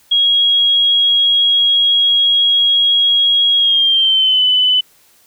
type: tone with pitch glide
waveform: sine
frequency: 3298 to 3007 Hz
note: G#7 to F#7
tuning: -13 to +27 cents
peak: -9 dBFS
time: 0.11-4.81 s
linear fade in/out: 10 ms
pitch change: -160 cents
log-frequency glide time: 3.57-4.43 s
effects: white hiss -51 dBFS RMS until 5.26 s